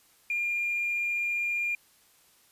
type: tone with hard clipping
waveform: sine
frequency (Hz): 2405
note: D7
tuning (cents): +41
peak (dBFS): -27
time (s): 0.3-1.75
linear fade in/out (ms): 2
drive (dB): 1
effects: white hiss -62 dBFS RMS until 2.51 s + resampled to 32000 Hz